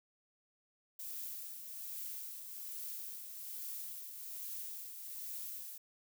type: noise with tremolo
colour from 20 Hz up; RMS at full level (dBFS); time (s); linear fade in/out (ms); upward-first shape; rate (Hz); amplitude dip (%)
violet; -43; 0.99-5.78; 5; triangle; 1.2; 50
effects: none